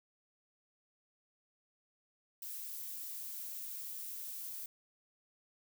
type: noise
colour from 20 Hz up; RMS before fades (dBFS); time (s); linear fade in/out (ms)
violet; -44; 2.42-4.66; 2
effects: none